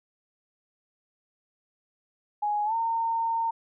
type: tone with pitch glide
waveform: sine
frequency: 833 to 913.7 Hz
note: G#5 to A#5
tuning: +5 to -35 cents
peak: -24 dBFS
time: 2.42-3.51 s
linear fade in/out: 10 ms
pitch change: +160 cents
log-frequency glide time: 2.65-2.74 s
effects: none